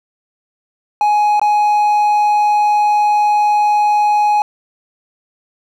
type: tone with dropouts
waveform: triangle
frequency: 836 Hz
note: G#5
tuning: 11 cents sharp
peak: -8 dBFS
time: 1.01-4.42 s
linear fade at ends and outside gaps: 1 ms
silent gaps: 1.396-1.415 s
effects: none